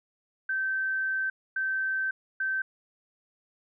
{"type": "tone bursts at uneven times", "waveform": "sine", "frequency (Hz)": 1549, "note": "G6", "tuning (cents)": -21, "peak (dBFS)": -26, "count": 3, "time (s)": [[0.49, 1.3], [1.56, 2.11], [2.4, 2.62]], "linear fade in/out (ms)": 5, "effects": []}